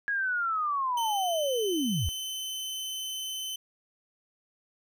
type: linear sweep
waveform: sine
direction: down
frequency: 1669 to 61.9 Hz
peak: -26 dBFS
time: 0.08-2.09 s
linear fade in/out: 0 ms
type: tone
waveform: sawtooth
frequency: 3054 Hz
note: G7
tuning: 46 cents flat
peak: -30 dBFS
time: 0.97-3.56 s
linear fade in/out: 5 ms
effects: none